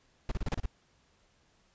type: noise bursts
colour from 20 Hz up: brown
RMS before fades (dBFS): -31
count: 7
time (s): 0.29-0.658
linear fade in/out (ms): 2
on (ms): 26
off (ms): 31
effects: pink hiss -68 dBFS RMS until 1.74 s + resampled to 16000 Hz